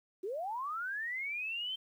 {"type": "linear sweep", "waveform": "sine", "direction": "up", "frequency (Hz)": [349.8, 3136], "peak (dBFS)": -35, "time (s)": [0.23, 1.76], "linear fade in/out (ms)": 10, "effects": ["11-bit"]}